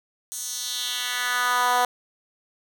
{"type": "tone with high-pass filter sweep", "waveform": "10% pulse", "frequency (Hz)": 246.9, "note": "B3", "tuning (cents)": 0, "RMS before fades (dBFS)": -25, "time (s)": [0.32, 1.85], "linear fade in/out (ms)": 0, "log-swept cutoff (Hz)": [7600, 710], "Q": 1.9, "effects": ["8-bit"]}